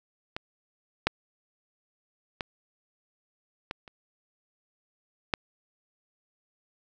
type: clicks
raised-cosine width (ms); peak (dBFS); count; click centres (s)
0.3; -17 / -6 / -15 / -17 / -30 / -8; 6; 0.365 / 1.07 / 2.408 / 3.711 / 3.878 / 5.338
effects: none